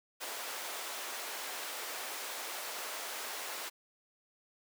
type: high-pass noise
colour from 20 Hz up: pink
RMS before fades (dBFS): -41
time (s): 0.2-3.7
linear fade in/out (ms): 20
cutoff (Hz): 560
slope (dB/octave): 12
effects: high-pass 300 Hz 12 dB/octave